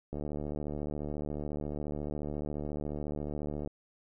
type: click train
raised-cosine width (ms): 2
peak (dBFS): -24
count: 264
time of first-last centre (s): 0.13-3.674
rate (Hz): 74.2
effects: none